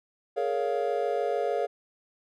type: chord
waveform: triangle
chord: Bb minor seventh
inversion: third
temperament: just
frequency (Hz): 419.5 / 466.2 / 559.4 / 699.2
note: Ab4 / Bb4 / Db5 / F5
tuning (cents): +17 / 0 / +16 / +2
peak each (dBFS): -29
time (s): 0.36-1.67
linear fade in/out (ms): 20
effects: none